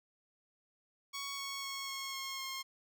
10% pulse tone with pitch steps, 1115 / 1106 / 1097.1 / 1088.3 / 1079.5 / 1070.8 Hz, C#6 / C#6 / C#6 / C#6 / C#6 / C6, +10 / -4 / -18 / -32 / -46 / +40 cents, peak -31 dBFS, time 1.13-2.63 s, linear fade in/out 20 ms, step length 250 ms, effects none

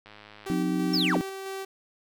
click train, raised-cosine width 0.3 ms, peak -31 dBFS, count 51, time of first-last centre 0.06-0.536 s, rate 105 Hz
sawtooth tone with tremolo, 386.4 Hz, G4, 25 cents flat, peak -29 dBFS, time 0.46-1.65 s, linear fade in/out 5 ms, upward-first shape square, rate 3 Hz, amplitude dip 25%
sine chord, C diminished, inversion second, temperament equal with one note detuned, 180.25 / 261.6 / 311.1 Hz, Gb3 / C4 / Eb4, -45 / 0 / 0 cents, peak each -28 / -30 / -28 dBFS, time 0.5-1.21 s, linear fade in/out 0 ms
triangle linear sweep, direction down, 5588 to 77.78 Hz, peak -23 dBFS, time 0.93-1.18 s, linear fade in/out 10 ms
effects none

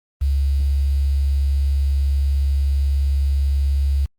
sine tone with quantisation, 69.3 Hz, C#2, in tune, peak -15 dBFS, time 0.21-4.06 s, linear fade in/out 10 ms, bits 7, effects Opus 32 kbps

